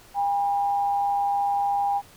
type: tone pair together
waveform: sine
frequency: 805.1 / 972 Hz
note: G5 / B5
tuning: +46 / -28 cents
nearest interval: minor third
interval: 326 cents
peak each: -21 / -33 dBFS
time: 0.14-2.02 s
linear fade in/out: 50 ms
effects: pink hiss -51 dBFS RMS until 2.16 s